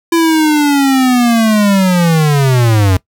square linear sweep, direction down, 337.3 to 90 Hz, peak -8 dBFS, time 0.12-2.97 s, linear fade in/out 5 ms, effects noise-tail reverb RT60 0.1 s tail -20 dB re dry

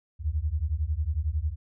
sine beating tone pair, 71.3 / 82.3 Hz, C#2 / E2, +49 / -2 cents, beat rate 11 Hz, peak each -28 dBFS, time 0.19-1.56 s, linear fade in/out 50 ms, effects none

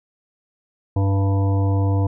harmonic tone, 98 Hz, G2, in tune, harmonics 1 / 3 / 5 / 7 / 9 / 10, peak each -16 / -26 / -30 / -33 / -35 / -36 dBFS, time 0.96-2.07 s, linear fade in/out 5 ms, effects none

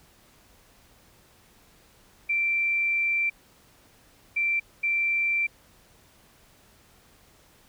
sine tone bursts at uneven times, 2349 Hz, D7, in tune, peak -22 dBFS, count 3, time 2.29-3.3 / 4.36-4.6 / 4.83-5.47 s, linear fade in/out 10 ms, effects pink hiss -58 dBFS RMS until 7.68 s

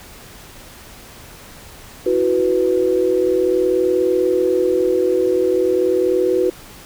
sine chord, E suspended second, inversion none, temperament equal, 329.6 / 370 / 493.9 Hz, E4 / F#4 / B4, 0 / 0 / 0 cents, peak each -22 / -16 / -18 dBFS, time 2.06-6.5 s, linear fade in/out 5 ms, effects pink hiss -40 dBFS RMS until 6.85 s

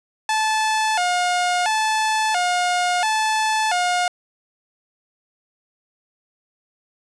sawtooth tone with vibrato, 789 Hz, G5, 11 cents sharp, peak -14 dBFS, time 0.29-4.08 s, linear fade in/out 2 ms, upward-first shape square, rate 0.73 Hz, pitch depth 170 cents each way, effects resampled to 22050 Hz + 9-bit

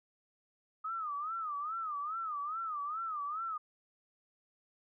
sine tone with vibrato, 1244.5 Hz, D#6, in tune, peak -35 dBFS, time 0.84-3.58 s, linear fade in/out 10 ms, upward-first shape sine, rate 2.4 Hz, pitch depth 150 cents each way, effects none

